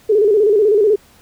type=tone with vibrato; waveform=sine; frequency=418.4 Hz; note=G#4; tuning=13 cents sharp; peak=-9 dBFS; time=0.09-0.96 s; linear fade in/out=10 ms; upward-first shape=square; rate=16 Hz; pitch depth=78 cents each way; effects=pink hiss -49 dBFS RMS until 1.21 s